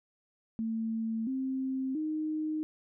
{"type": "tone with pitch steps", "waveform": "sine", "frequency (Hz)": [224.2, 263.6, 309.8], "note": ["A3", "C4", "D#4"], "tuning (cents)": [33, 13, -7], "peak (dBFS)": -30, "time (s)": [0.59, 2.63], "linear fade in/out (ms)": 0, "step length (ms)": 680, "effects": []}